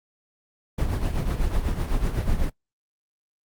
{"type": "noise with tremolo", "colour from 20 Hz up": "brown", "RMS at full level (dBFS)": -21, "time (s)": [0.78, 2.5], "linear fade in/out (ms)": 5, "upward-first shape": "triangle", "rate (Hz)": 8, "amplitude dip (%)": 65, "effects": ["noise-tail reverb RT60 0.1 s tail -21 dB re dry", "Opus 24 kbps"]}